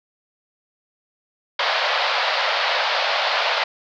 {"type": "band-pass noise", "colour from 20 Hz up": "pink", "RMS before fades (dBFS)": -21, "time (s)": [1.59, 3.64], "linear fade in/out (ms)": 5, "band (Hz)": [550, 4700], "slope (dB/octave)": 48, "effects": []}